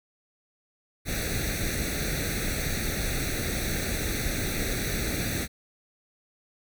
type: noise with comb filter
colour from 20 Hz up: pink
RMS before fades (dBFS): -29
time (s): 1.05-5.48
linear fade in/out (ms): 50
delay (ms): 0.49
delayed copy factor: +0.9
effects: none